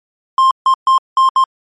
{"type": "tone bursts at uneven times", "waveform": "triangle", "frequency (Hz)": 1056, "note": "C6", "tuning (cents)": 16, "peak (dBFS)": -5, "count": 5, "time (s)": [[0.38, 0.51], [0.66, 0.74], [0.87, 0.98], [1.17, 1.29], [1.36, 1.44]], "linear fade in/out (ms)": 2, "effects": ["MP3 48 kbps"]}